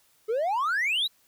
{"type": "exponential sweep", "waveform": "triangle", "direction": "up", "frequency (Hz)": [417.7, 4062], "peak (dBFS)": -21, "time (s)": [0.28, 1.08], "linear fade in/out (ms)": 20, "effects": ["tanh soft clip ceiling -18 dBFS", "white hiss -64 dBFS RMS until 1.27 s"]}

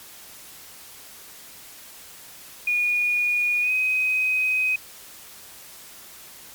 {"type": "tone with pitch glide", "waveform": "sine", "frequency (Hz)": [2447, 2517], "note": ["D#7", "D#7"], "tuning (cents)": [-29, 19], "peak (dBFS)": -19, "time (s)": [2.67, 4.76], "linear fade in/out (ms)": 5, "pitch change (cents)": 48, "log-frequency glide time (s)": [3.61, 3.72], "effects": ["white hiss -44 dBFS RMS until 6.54 s", "MP3 96 kbps"]}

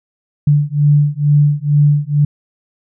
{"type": "beating tone pair", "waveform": "sine", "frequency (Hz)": [145.4, 147.6], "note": ["D3", "D3"], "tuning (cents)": [-17, 9], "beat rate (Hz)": 2.2, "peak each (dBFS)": -12, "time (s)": [0.47, 2.25], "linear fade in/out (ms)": 5, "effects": []}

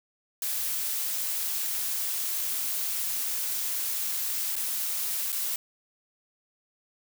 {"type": "noise with dropouts", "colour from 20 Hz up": "blue", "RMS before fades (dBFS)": -30, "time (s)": [0.42, 5.56], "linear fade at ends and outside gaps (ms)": 2, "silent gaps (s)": [[4.557, 4.563], [5.321, 5.326]], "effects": []}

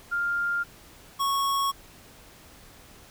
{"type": "tone pair in turn", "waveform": ["sine", "square"], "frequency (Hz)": [1400, 1104.8], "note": ["F6", "C#6"], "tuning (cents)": [4, -6], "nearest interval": "major third", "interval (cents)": 410, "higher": "first", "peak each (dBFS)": -24, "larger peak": "neither", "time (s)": [[0.11, 0.64], [1.19, 1.72]], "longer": "neither", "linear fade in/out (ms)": 20, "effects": ["pink hiss -51 dBFS RMS until 3.1 s"]}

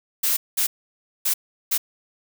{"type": "noise bursts at uneven times", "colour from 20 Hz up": "blue", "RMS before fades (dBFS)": -21, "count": 4, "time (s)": [[0.23, 0.37], [0.57, 0.67], [1.25, 1.34], [1.71, 1.78]], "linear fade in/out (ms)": 10, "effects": []}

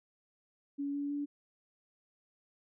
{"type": "tone with pitch steps", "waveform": "sine", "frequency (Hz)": [282.7, 285.5, 288.3], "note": ["C#4", "D4", "D4"], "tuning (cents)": [34, -49, -32], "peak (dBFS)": -33, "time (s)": [0.78, 1.26], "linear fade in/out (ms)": 20, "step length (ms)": 160, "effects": []}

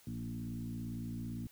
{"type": "tone with frequency modulation", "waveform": "sine", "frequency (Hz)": 174.61, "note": "F3", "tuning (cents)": 0, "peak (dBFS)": -38, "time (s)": [0.07, 1.47], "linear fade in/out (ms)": 2, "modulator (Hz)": 57.7, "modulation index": 1.7, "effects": ["white hiss -63 dBFS RMS until 1.51 s"]}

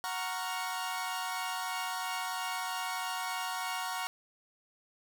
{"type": "chord", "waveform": "sawtooth", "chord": "Gb major seventh", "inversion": "none", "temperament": "equal", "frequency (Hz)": [740, 932.3, 1108.7, 1396.9], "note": ["Gb5", "Bb5", "Db6", "F6"], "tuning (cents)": [0, 0, 0, 0], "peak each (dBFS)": [-35, -35, -36, -38], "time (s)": [0.04, 4.07], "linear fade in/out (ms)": 0, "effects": []}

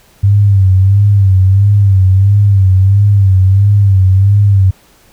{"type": "tone with vibrato", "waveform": "sine", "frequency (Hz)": 98, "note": "G2", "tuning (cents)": 0, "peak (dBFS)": -4, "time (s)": [0.23, 4.71], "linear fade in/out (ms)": 10, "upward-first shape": "sine", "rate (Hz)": 1.5, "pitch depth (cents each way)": 76, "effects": ["pink hiss -46 dBFS RMS until 5.12 s"]}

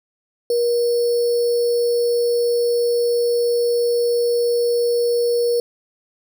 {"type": "tone with sample-and-hold", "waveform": "sine", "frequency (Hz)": 477, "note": "A#4", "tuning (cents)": 40, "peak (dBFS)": -15, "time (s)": [0.5, 5.6], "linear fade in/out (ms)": 2, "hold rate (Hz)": 4900, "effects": []}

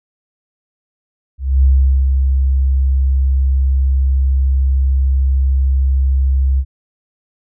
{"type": "tone with ADSR envelope", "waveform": "sine", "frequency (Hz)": 66.7, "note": "C2", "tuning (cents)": 34, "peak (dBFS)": -6, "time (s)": [1.38, 6.65], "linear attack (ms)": 250, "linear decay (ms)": 420, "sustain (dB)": -4, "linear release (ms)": 60, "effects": []}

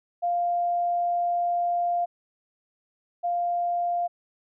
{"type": "tone pair in turn", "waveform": "sine", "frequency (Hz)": [698.5, 698.5], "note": ["F5", "F5"], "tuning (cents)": [0, 0], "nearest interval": "unison", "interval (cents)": 0, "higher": "neither", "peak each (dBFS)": [-22, -23], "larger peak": "first", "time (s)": [[0.22, 2.06], [3.23, 4.08]], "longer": "first", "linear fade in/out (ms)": 20, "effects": []}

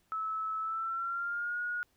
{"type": "tone with pitch glide", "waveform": "sine", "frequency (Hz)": [1302, 1444.7], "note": ["E6", "F#6"], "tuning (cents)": [-22, -42], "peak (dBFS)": -32, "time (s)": [0.12, 1.83], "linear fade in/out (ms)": 0, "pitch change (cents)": 180, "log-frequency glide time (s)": [0.6, 1.6], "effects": ["pink hiss -72 dBFS RMS until 1.96 s"]}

